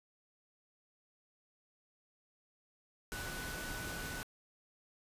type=tone in noise; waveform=sine; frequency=1489 Hz; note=F#6; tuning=11 cents sharp; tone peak=-45 dBFS; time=3.12-4.23 s; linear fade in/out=0 ms; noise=pink; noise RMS=-43 dBFS; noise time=3.12-4.23 s; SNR=-5 dB; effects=resampled to 32000 Hz